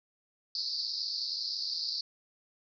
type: band-pass noise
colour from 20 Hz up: white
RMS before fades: -35 dBFS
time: 0.55-2.01 s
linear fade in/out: 2 ms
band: 4300 to 5000 Hz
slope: 96 dB/octave
effects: none